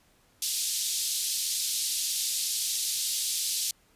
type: band-pass noise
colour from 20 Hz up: pink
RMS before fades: -30 dBFS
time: 0.42-3.71 s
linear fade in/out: 2 ms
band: 3800 to 13000 Hz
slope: 24 dB/octave
effects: pink hiss -64 dBFS RMS until 3.95 s + resampled to 32000 Hz